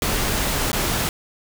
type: noise with dropouts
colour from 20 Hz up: pink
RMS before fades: -22 dBFS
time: 0.02-1.09 s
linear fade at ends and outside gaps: 1 ms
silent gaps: 0.717-0.73 s
effects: none